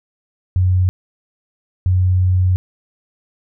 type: tone bursts at uneven times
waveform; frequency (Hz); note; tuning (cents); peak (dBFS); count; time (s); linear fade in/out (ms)
sine; 91.8; F#2; -13; -11; 2; 0.56-0.89 / 1.86-2.56; 0
effects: none